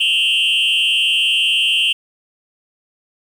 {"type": "tone with frequency modulation", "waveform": "sine", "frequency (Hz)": 2936, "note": "F#7", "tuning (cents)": -14, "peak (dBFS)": -10, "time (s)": [0, 1.93], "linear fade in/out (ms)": 10, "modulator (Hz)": 131, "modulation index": 2, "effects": ["tanh soft clip ceiling -12 dBFS", "7-bit"]}